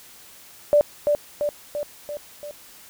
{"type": "tone with echo", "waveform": "sine", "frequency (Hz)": 587.3, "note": "D5", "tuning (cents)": 0, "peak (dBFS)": -12, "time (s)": [0.73, 0.81], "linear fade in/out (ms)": 0, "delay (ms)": 340, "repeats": 5, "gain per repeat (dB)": -4, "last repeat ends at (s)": 2.51, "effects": ["white hiss -47 dBFS RMS until 2.89 s"]}